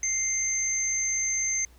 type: tone pair together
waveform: sine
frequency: 2093 / 6272 Hz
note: C7 / G8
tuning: 0 / 0 cents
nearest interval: octave + perfect fifth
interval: 1900 cents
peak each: -32 / -25 dBFS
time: 0.03-1.65 s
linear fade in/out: 2 ms
effects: added 60 Hz sine -51 dBFS peak until 1.78 s + pink hiss -60 dBFS RMS until 1.78 s